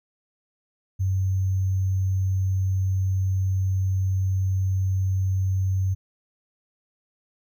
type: tone with sample-and-hold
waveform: sine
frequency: 94.8 Hz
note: F#2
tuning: 43 cents sharp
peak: -20 dBFS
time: 0.99-5.95 s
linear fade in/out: 20 ms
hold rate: 6300 Hz
effects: none